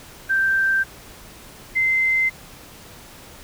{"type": "tone pair in turn", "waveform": "sine", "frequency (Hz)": [1568, 2073], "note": ["G6", "C7"], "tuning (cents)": [0, -17], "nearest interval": "perfect fourth", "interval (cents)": 483, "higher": "second", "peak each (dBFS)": -16, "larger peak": "neither", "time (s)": [[0.29, 0.84], [1.75, 2.3]], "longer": "neither", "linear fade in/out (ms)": 20, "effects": ["pink hiss -43 dBFS RMS until 3.43 s"]}